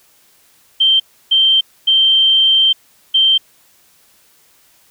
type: tone bursts at uneven times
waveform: sine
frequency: 3136 Hz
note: G7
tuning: in tune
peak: -8 dBFS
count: 4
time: 0.8-1 / 1.31-1.61 / 1.87-2.73 / 3.14-3.38 s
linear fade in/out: 10 ms
effects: white hiss -52 dBFS RMS until 4.9 s